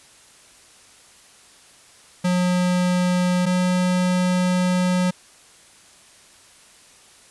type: tone pair in turn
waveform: square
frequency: 180 / 181.46 Hz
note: F#3 / F#3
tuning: -47 / -33 cents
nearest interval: unison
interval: 14 cents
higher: second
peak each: -18 dBFS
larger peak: neither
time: 2.24-3.46 / 3.46-5.11 s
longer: second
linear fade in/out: 10 ms
effects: white hiss -50 dBFS RMS until 7.3 s + resampled to 24000 Hz